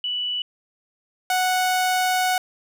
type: tone pair in turn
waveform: sine / sawtooth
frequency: 2960 / 738.4 Hz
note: F#7 / F#5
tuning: 0 / -4 cents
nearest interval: 2 octaves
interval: 2404 cents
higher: first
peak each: -23 / -15 dBFS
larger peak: second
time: 0.04-0.42 / 1.3-2.38 s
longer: second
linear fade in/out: 2 ms
effects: none